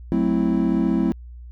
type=chord; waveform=triangle; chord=F# half-diminished seventh; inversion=none; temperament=equal; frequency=185 / 220 / 261.6 / 329.6 Hz; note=F#3 / A3 / C4 / E4; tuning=0 / 0 / 0 / 0 cents; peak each=-21 dBFS; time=0.12-1.12 s; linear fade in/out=0 ms; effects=added 60 Hz sine -36 dBFS peak until 1.51 s